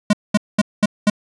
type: tone bursts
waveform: square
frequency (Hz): 208.4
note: G#3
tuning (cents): +6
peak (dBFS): -11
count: 5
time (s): 0.1-1.1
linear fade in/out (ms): 5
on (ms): 32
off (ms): 210
effects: resampled to 22050 Hz + 8-bit